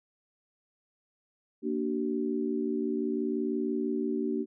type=chord; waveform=sine; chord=Bb augmented; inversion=none; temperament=equal with one note detuned; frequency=233.1 / 293.7 / 379.5 Hz; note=Bb3 / D4 / F#4; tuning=0 / 0 / +44 cents; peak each=-32 dBFS; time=1.62-4.46 s; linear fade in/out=50 ms; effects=none